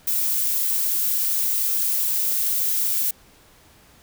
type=noise with high-pass filter sweep; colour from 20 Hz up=violet; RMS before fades=-22 dBFS; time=0.07-3.11 s; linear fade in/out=5 ms; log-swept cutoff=500 to 1300 Hz; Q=0.92; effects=pink hiss -53 dBFS RMS until 4.02 s